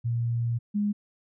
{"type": "tone pair in turn", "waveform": "sine", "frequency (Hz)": [117.6, 206.3], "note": ["A#2", "G#3"], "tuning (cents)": [16, -11], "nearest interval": "minor seventh", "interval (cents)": 973, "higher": "second", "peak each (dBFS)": [-24, -23], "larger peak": "second", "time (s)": [[0.04, 0.59], [0.74, 0.93]], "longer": "first", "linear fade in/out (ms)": 20, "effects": []}